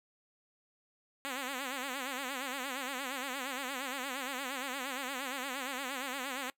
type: tone with vibrato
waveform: 5% pulse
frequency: 265.1 Hz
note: C4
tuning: 23 cents sharp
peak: -25 dBFS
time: 1.25-6.5 s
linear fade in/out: 0 ms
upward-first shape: sine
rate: 8.6 Hz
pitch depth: 120 cents each way
effects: noise-tail reverb RT60 0.1 s tail -22 dB re dry